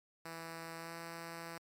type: tone with pitch glide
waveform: 5% pulse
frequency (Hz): 164.81 to 167.01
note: E3 to E3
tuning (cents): 0 to +23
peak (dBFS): -33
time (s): 0.25-1.58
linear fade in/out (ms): 5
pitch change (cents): +23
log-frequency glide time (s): 0.77-0.94
effects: MP3 96 kbps